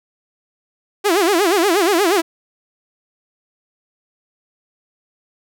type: tone with vibrato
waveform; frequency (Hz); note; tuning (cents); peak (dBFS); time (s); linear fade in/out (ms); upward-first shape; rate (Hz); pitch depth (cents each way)
sawtooth; 370; F#4; 0; -9; 1.04-2.22; 20; sine; 8.4; 220
effects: none